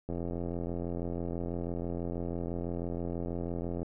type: click train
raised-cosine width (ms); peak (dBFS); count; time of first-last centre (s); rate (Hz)
2; -23; 323; 0.09-3.83; 86.1
effects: none